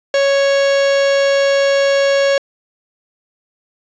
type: tone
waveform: 45% pulse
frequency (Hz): 554.4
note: C#5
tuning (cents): 0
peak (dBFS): -11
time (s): 0.14-2.38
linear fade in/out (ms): 2
effects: resampled to 16000 Hz + 7-bit